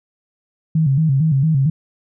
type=tone with vibrato; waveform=sine; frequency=146.83 Hz; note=D3; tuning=in tune; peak=-12 dBFS; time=0.75-1.7 s; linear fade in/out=5 ms; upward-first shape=square; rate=4.4 Hz; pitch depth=140 cents each way; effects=none